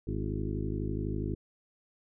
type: harmonic tone with a mistuned harmonic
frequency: 52.1 Hz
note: G#1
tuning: 6 cents sharp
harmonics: 1 / 2 / 3 / 4 / 5 / 6 / 7 / 8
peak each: -36 / -36 / -39 / -41 / -40 / -40 / -41 / -44 dBFS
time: 0.07-1.35 s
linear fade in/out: 5 ms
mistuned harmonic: 6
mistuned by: +60 cents
effects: none